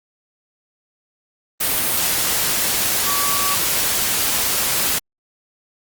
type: tone in noise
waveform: sine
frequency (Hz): 1143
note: D6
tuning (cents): -47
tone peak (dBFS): -23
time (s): 3.06-3.55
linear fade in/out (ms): 10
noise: white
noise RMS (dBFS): -19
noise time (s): 1.6-4.99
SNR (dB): -7
effects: Opus 32 kbps